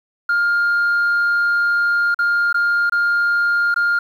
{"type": "tone with dropouts", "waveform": "sine", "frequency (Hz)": 1407, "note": "F6", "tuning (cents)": 12, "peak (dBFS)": -12, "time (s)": [0.29, 3.99], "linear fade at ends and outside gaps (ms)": 5, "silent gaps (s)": [[2.145, 2.189], [2.528, 2.543], [2.897, 2.921], [3.743, 3.761]], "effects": ["tanh soft clip ceiling -12 dBFS", "8-bit"]}